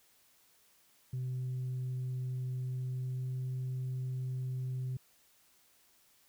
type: tone with pitch glide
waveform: sine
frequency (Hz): 127.7 to 128.59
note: C3 to C3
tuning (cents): -42 to -30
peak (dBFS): -32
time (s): 1.13-4.97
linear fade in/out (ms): 5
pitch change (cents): +12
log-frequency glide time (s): 2.71-3.45
effects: tanh soft clip ceiling -32 dBFS + white hiss -67 dBFS RMS until 6.28 s